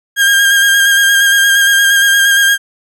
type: tone with vibrato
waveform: 35% pulse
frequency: 1612 Hz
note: G6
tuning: 48 cents sharp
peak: -5 dBFS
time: 0.16-2.58 s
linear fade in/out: 50 ms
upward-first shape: square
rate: 8.6 Hz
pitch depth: 18 cents each way
effects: none